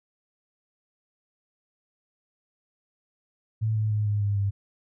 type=tone with pitch steps; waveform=sine; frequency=110 / 107.86 / 105.76 / 103.71 / 101.69 / 99.71 Hz; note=A2 / A2 / G#2 / G#2 / G#2 / G2; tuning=0 / -34 / +32 / -2 / -36 / +30 cents; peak=-22 dBFS; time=3.61-4.51 s; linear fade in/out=20 ms; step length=150 ms; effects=none